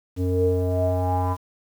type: tone with low-pass filter sweep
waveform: square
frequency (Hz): 91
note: F#2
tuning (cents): -28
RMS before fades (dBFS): -22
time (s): 0.16-1.37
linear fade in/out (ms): 50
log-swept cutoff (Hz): 360 to 1000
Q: 8.9
effects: 8-bit